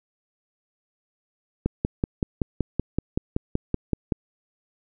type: click train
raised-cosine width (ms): 3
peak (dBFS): -9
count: 14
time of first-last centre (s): 1.66-4.122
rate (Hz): 5.28
effects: none